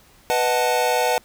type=chord; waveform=square; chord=B dominant seventh; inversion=none; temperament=equal; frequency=493.9 / 622.3 / 740 / 880 Hz; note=B4 / D#5 / F#5 / A5; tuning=0 / 0 / 0 / 0 cents; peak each=-23 / -26 / -24 / -24 dBFS; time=0.3-1.18 s; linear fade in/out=0 ms; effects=pink hiss -53 dBFS RMS until 1.24 s